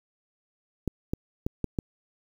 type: clicks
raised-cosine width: 3 ms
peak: -14 dBFS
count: 5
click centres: 0.877 / 1.135 / 1.465 / 1.643 / 1.788 s
effects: 8-bit